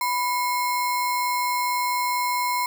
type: tone with sample-and-hold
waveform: sine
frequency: 987.8 Hz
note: B5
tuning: in tune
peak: -21 dBFS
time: 0.01-2.66 s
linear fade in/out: 2 ms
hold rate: 3150 Hz
effects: none